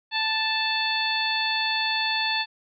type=harmonic tone; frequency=880 Hz; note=A5; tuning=in tune; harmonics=1 / 2 / 3 / 4 / 5; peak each=-29 / -29 / -29 / -29 / -29 dBFS; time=0.11-2.46 s; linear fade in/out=50 ms; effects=none